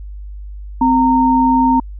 sine tone pair together, 258.4 / 921 Hz, C4 / A#5, -21 / -21 cents, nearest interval octave + minor seventh, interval 2200 cents, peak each -12 dBFS, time 0.81-1.8 s, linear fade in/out 5 ms, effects added 50 Hz sine -27 dBFS peak until 1.99 s

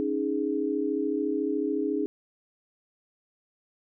sine chord, C# suspended second, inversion none, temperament equal, 277.2 / 311.1 / 415.3 Hz, C#4 / D#4 / G#4, 0 / 0 / 0 cents, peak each -30 / -29 / -29 dBFS, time 0-2.06 s, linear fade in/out 0 ms, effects none

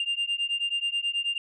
sine beating tone pair, 2794 / 2803.3 Hz, F7 / F7, 0 / +6 cents, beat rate 9.3 Hz, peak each -27 dBFS, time 0-1.38 s, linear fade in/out 2 ms, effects tanh soft clip ceiling -22 dBFS

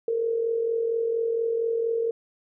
sine tone with amplitude modulation, 458.9 Hz, A#4, 27 cents flat, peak -20 dBFS, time 0.08-2.11 s, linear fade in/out 2 ms, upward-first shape sine, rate 44.3 Hz, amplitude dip 55%, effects none

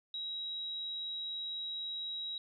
sine tone, 3846 Hz, B7, 47 cents flat, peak -37 dBFS, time 0.14-2.38 s, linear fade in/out 2 ms, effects none

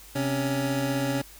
25% pulse tone pair together, 131.9 / 279.5 Hz, C3 / C#4, +14 / +14 cents, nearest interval octave + minor second, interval 1300 cents, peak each -25 / -23 dBFS, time 0.15-1.22 s, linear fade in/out 10 ms, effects added 50 Hz sine -51 dBFS peak until 1.39 s + white hiss -49 dBFS RMS until 1.39 s

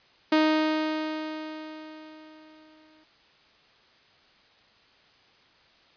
sawtooth tone with exponential decay, 311.1 Hz, D#4, in tune, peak -14 dBFS, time 0.32-3.04 s, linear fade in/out 5 ms, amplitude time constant 590 ms, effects white hiss -59 dBFS RMS until 5.96 s + resampled to 11025 Hz

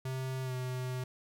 square tone with pitch glide, 130.81 to 127.38 Hz, C3 to C3, 0 to -46 cents, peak -35 dBFS, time 0.05-1.04 s, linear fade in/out 5 ms, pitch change -46 cents, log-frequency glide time 0.43-0.53 s, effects none

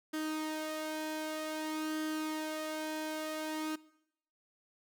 sawtooth tone with flanger, 311.1 Hz, D#4, in tune, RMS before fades -38 dBFS, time 0.13-3.76 s, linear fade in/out 10 ms, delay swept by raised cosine 0.62 to 2.02 ms, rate 0.53 Hz, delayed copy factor +0.5, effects noise-tail reverb RT60 0.8 s tail -21 dB re dry

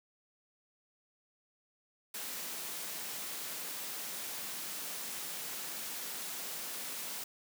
white high-pass noise, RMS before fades -41 dBFS, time 2.14-7.24 s, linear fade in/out 5 ms, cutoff 150 Hz, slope 24 dB/octave, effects none

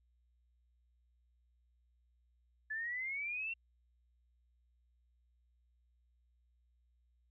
sine exponential sweep, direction up, 1722 to 2742 Hz, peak -37 dBFS, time 2.7-3.54 s, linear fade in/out 10 ms, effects added 60 Hz sine -70 dBFS peak until 7.3 s

